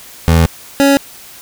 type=tone pair in turn; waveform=25% pulse; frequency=82.41 / 278.2 Hz; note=E2 / C#4; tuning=0 / +6 cents; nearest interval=octave + major sixth; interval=2106 cents; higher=second; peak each=-3 dBFS; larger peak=neither; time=0.28-0.46 / 0.8-0.97 s; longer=first; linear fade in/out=0 ms; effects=white hiss -36 dBFS RMS until 1.41 s